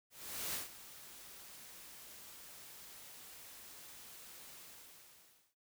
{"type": "noise with ADSR envelope", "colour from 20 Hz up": "white", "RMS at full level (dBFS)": -39, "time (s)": [0.1, 5.55], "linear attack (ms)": 440, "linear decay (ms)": 140, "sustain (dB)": -15, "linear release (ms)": 1000, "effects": []}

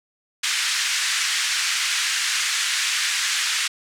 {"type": "band-pass noise", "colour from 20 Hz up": "pink", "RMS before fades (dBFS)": -23, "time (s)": [0.43, 3.68], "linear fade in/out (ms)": 10, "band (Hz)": [1600, 8400], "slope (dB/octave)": 24, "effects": []}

